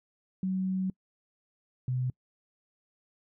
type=tone pair in turn; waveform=sine; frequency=188 / 126.97 Hz; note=F#3 / B2; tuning=+28 / +48 cents; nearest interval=perfect fifth; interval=680 cents; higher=first; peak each=-27 dBFS; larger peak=neither; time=0.43-0.9 / 1.88-2.1 s; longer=first; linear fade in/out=2 ms; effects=noise-tail reverb RT60 0.1 s tail -26 dB re dry